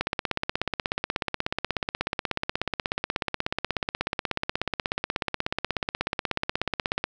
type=click train; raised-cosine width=0.3 ms; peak=-9 dBFS; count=117; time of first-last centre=0.01-7.04 s; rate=16.5 Hz; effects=none